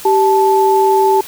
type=tone pair together; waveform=sine; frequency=388.3 / 873 Hz; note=G4 / A5; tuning=-16 / -14 cents; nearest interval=octave + major second; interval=1402 cents; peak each=-11 dBFS; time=0.05-1.21 s; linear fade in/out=5 ms; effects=white hiss -32 dBFS RMS until 1.27 s